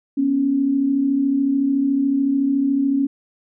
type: tone pair together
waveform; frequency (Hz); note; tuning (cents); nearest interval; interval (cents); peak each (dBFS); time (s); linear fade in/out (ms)
sine; 243.4 / 277.2; B3 / C#4; -25 / 0; major second; 225; -24 / -16; 0.17-3.07; 10
effects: none